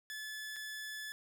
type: tone with dropouts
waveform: sawtooth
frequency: 1726 Hz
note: A6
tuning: 34 cents flat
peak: -38 dBFS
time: 0.1-1.12 s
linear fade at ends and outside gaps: 0 ms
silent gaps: 0.561-0.565 s
effects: none